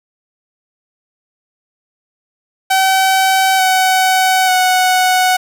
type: tone with pitch steps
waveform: sawtooth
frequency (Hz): 764 / 751.7 / 739.7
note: G5 / F#5 / F#5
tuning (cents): -45 / +27 / -1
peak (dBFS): -6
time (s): 2.7-5.37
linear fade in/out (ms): 10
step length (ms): 890
effects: none